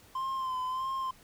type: tone with vibrato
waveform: triangle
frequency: 1040 Hz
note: C6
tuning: 11 cents flat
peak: -29 dBFS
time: 0.15-1.11 s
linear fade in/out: 5 ms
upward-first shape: sine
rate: 1.6 Hz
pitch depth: 41 cents each way
effects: pink hiss -58 dBFS RMS until 1.23 s